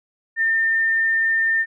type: tone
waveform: sine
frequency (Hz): 1806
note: A6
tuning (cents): +45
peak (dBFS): -16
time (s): 0.36-1.66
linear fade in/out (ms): 50
effects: none